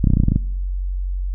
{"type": "clicks", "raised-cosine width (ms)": 5, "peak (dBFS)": -3, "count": 10, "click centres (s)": [0.042, 0.072, 0.103, 0.136, 0.171, 0.201, 0.236, 0.284, 0.32, 0.36], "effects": ["noise-tail reverb RT60 0.9 s tail -24 dB re dry", "added 46 Hz sine -20 dBFS peak until 1.34 s"]}